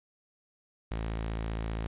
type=tone; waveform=sawtooth; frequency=55.2 Hz; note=A1; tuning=6 cents sharp; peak=-28 dBFS; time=0.91-1.87 s; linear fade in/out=5 ms; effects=resampled to 8000 Hz + 10-bit